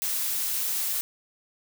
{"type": "noise", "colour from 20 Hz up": "blue", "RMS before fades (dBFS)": -28, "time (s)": [0.02, 1.01], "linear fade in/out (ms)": 0, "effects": []}